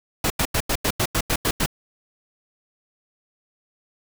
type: noise bursts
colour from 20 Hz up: pink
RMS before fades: -21 dBFS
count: 10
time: 0.24-1.661 s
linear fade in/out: 5 ms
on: 62 ms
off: 89 ms
effects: none